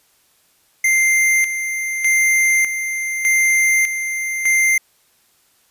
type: tone with tremolo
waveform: square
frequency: 2093 Hz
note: C7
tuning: in tune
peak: -13 dBFS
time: 0.84-4.78 s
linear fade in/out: 5 ms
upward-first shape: square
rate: 0.83 Hz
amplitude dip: 60%
effects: white hiss -58 dBFS RMS until 5.7 s + resampled to 32000 Hz